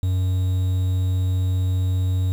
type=tone with quantisation; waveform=triangle; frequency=92.5 Hz; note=F#2; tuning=in tune; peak=-16 dBFS; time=0.03-2.32 s; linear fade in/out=0 ms; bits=7; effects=none